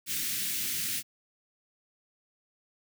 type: band-stop noise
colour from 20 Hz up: white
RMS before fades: -32 dBFS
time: 0.06-1.03 s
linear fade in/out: 50 ms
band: 310 to 1800 Hz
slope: 24 dB/octave
effects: high-pass 100 Hz 12 dB/octave